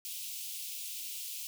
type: high-pass noise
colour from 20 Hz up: white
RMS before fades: -41 dBFS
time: 0.05-1.47 s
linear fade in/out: 0 ms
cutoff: 2500 Hz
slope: 48 dB/octave
effects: none